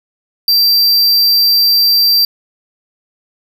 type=tone; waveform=square; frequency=4700 Hz; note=D8; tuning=1 cent sharp; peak=-8 dBFS; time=0.48-2.25 s; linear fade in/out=2 ms; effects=8-bit